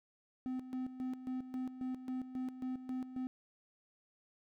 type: tone with tremolo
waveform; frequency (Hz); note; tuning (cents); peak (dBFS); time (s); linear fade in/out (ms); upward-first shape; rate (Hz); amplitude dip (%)
triangle; 256.4; C4; -35; -34; 0.46-3.27; 0; square; 3.7; 70
effects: none